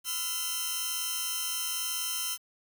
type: tone cluster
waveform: 5% pulse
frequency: 1017 / 1304 / 1389 / 3092 / 5340 Hz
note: C6 / E6 / F6 / G7 / E8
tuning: -50 / -19 / -10 / -24 / +22 cents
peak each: -31 / -30 / -28 / -24 / -33 dBFS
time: 0.04-2.38 s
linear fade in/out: 50 ms
effects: 9-bit